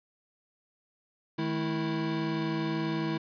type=tone cluster; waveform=square; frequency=156.8 / 215.3 / 327.5 Hz; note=D#3 / A3 / E4; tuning=+14 / -37 / -11 cents; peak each=-34 / -37 / -32 dBFS; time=1.38-3.18 s; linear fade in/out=10 ms; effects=resampled to 11025 Hz + 10-bit